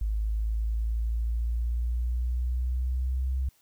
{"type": "exponential sweep", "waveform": "sine", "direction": "up", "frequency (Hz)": [52.7, 65.6], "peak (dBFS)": -25, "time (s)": [0.01, 3.49], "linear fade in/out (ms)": 5, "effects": ["white hiss -65 dBFS RMS until 3.61 s"]}